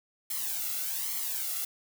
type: noise with flanger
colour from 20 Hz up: blue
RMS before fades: -33 dBFS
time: 0.3-1.65 s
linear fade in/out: 5 ms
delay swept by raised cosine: 0.94 to 1.49 ms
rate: 1.2 Hz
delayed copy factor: +0.8
effects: none